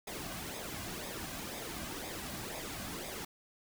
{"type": "noise with flanger", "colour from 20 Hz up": "pink", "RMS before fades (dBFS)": -42, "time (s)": [0.07, 3.25], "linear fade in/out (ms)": 5, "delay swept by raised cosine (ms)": [0.68, 2.28], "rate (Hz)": 2, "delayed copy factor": -0.6, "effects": []}